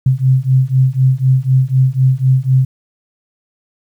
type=beating tone pair; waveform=sine; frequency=128.9 / 132.9 Hz; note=C3 / C3; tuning=-26 / +27 cents; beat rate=4 Hz; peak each=-12 dBFS; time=0.06-2.65 s; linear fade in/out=5 ms; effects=8-bit